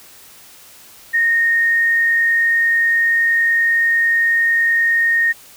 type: tone with frequency modulation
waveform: sine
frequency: 1850 Hz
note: A#6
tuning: 14 cents flat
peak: -12 dBFS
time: 1.13-5.33 s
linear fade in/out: 20 ms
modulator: 49.2 Hz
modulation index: 0.27
effects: white hiss -43 dBFS RMS until 5.56 s